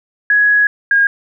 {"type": "tone pair in turn", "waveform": "sine", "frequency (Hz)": [1672, 1627.2], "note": ["G#6", "G#6"], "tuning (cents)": [11, -36], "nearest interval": "unison", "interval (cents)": 47, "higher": "first", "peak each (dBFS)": -8, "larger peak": "neither", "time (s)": [[0.3, 0.67], [0.91, 1.07]], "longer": "first", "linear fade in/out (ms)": 2, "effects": []}